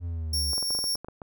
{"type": "linear sweep", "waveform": "triangle", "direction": "down", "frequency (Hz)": [87.31, 71.4], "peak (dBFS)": -27, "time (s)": [0, 0.55], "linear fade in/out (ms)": 50}
{"type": "tone with tremolo", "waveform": "sawtooth", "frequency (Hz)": 5500, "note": "F8", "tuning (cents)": -27, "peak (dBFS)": -22, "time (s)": [0.33, 0.96], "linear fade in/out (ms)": 5, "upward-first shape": "triangle", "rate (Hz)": 5.6, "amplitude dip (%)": 30}
{"type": "clicks", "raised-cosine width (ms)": 1, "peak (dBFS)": -25, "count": 11, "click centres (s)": [0.533, 0.58, 0.627, 0.706, 0.75, 0.789, 0.841, 0.954, 1.046, 1.085, 1.218]}
{"effects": []}